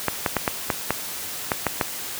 clicks, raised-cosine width 0.5 ms, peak -4 dBFS, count 9, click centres 0.083 / 0.262 / 0.367 / 0.478 / 0.702 / 0.906 / 1.518 / 1.667 / 1.812 s, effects white hiss -32 dBFS RMS until 2.19 s + high-pass 60 Hz 12 dB/octave

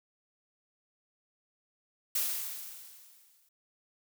blue noise with exponential decay, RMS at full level -29 dBFS, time 2.15-3.49 s, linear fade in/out 5 ms, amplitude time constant 290 ms, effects none

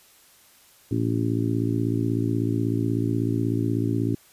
harmonic tone, 56.3 Hz, A1, 40 cents sharp, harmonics 2 / 3 / 4 / 5 / 6 / 7, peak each -25 / -33 / -31 / -26 / -30 / -34 dBFS, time 0.91-4.15 s, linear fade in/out 5 ms, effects white hiss -55 dBFS RMS until 4.32 s + resampled to 32000 Hz

